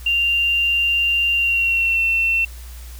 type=tone with pitch glide; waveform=sine; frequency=2782 to 2700 Hz; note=F7 to E7; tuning=-7 to +41 cents; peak=-15 dBFS; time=0.06-2.45 s; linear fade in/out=5 ms; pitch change=-52 cents; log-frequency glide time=1.33-2.01 s; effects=added 60 Hz sine -33 dBFS peak until 2.99 s + white hiss -44 dBFS RMS until 2.99 s